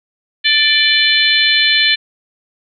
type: harmonic tone with a mistuned harmonic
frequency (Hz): 587.3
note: D5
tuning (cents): 0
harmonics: 3 / 4 / 5 / 6 / 7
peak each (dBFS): -16 / -16 / -16 / -16 / -16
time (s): 0.44-1.96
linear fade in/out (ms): 20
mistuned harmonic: 5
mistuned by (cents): +35
effects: none